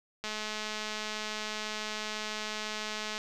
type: click train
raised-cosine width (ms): 0.2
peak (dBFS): -19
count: 630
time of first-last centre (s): 0.24-3.179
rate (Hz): 214
effects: none